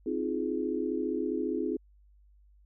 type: chord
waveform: sine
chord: F minor seventh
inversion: second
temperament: just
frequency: 261.9 / 314.3 / 349.2 / 419.1 Hz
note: C4 / Eb4 / F4 / Ab4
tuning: +2 / +18 / 0 / +16 cents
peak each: -34 dBFS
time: 0.06-1.77 s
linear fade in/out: 5 ms
effects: added 50 Hz sine -57 dBFS peak until 2.65 s